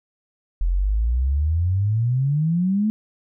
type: exponential sweep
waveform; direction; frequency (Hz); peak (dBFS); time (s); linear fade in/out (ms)
sine; up; 41.2 to 220; -17; 0.61-2.9; 0
effects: none